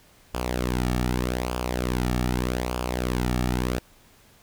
sawtooth tone with flanger, 61.74 Hz, B1, in tune, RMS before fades -26 dBFS, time 0.34-3.79 s, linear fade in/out 0 ms, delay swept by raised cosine 0.5 to 2 ms, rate 0.82 Hz, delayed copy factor -0.65, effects pink hiss -56 dBFS RMS until 4.42 s

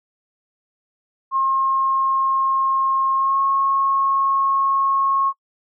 sine tone with pitch glide, 1072 to 1089.5 Hz, C6 to C#6, +42 to -30 cents, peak -16 dBFS, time 1.31-5.33 s, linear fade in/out 50 ms, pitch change +28 cents, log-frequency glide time 3.15-3.4 s, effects noise-tail reverb RT60 0.1 s tail -21 dB re dry

